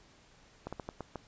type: slowing click train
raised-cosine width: 1 ms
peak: -24 dBFS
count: 6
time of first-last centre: 0.67-1.157 s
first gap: 56 ms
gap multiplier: 1.28
effects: pink hiss -61 dBFS RMS until 1.27 s + resampled to 16000 Hz